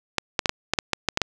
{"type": "clicks", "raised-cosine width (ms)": 0.2, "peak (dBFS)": -3, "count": 10, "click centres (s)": [0.183, 0.392, 0.458, 0.494, 0.736, 0.788, 0.933, 1.087, 1.174, 1.217], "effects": ["7-bit"]}